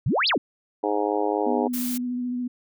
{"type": "exponential two-way sweep", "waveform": "sine", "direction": "up then down", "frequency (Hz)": [98, 5274, 202.6], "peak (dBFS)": -19, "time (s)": [0.06, 0.38], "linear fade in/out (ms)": 5, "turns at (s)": 0.28}
{"type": "harmonic tone", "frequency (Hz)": 103.83, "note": "G#2", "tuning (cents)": 0, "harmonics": [3, 4, 5, 6, 7, 8, 9], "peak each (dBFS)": [-28, -26, -29, -33, -30, -29, -34], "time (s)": [0.83, 1.68], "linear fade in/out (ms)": 10}
{"type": "tone with vibrato", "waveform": "sine", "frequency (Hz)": 246.9, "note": "B3", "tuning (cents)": 0, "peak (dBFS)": -25, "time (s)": [1.46, 2.48], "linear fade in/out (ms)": 10, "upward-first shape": "sine", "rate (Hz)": 14, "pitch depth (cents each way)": 19}
{"type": "noise", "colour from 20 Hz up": "blue", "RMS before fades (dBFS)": -32, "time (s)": [1.73, 1.98], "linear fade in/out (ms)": 10}
{"effects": []}